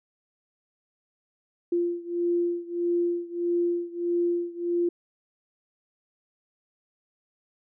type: beating tone pair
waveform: sine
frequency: 346 / 347.6 Hz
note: F4 / F4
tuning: -16 / -8 cents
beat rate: 1.6 Hz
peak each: -26 / -28 dBFS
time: 1.72-4.89 s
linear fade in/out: 5 ms
effects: none